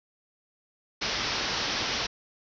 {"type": "low-pass noise", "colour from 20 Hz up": "white", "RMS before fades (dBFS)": -30, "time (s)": [1.01, 2.07], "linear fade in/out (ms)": 10, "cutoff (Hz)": 5800, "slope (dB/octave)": 96, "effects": []}